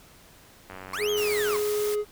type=click train; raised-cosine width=0.5 ms; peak=-25 dBFS; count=85; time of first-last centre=0.7-1.594 s; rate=94 Hz
type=linear two-way sweep; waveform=35% pulse; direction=up then down; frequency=997 to 3322 to 997 Hz; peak=-28 dBFS; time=0.93-1.57 s; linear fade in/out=5 ms; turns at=1.1 s
type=tone; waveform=triangle; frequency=418.6 Hz; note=G#4; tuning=14 cents sharp; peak=-22 dBFS; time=0.98-2.05 s; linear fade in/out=50 ms
type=noise; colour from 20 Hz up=white; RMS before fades=-36 dBFS; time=1.16-1.96 s; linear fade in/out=20 ms
effects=pink hiss -53 dBFS RMS until 2.11 s